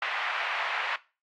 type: band-pass noise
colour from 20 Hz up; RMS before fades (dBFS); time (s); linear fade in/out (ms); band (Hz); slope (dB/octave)
white; -31; 0.02-0.96; 2; 760 to 2500; 24
effects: noise-tail reverb RT60 0.3 s tail -18 dB re dry + AAC 64 kbps